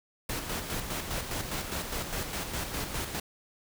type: noise with tremolo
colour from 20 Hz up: pink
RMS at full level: -33 dBFS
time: 0.29-3.2 s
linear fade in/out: 5 ms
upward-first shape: square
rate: 4.9 Hz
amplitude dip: 45%
effects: none